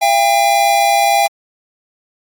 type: tone pair together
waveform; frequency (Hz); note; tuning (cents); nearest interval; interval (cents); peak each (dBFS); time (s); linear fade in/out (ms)
square; 680 / 801.5; F5 / G5; -46 / +38; minor third; 284; -16 / -12; 0.01-1.28; 20
effects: AAC 64 kbps